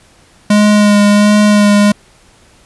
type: tone with vibrato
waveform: square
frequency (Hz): 207.2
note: G#3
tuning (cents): -4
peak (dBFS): -6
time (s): 0.5-1.92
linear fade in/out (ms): 5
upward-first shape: sine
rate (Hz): 1.4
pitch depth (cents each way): 18
effects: pink hiss -46 dBFS RMS until 2.65 s + resampled to 24000 Hz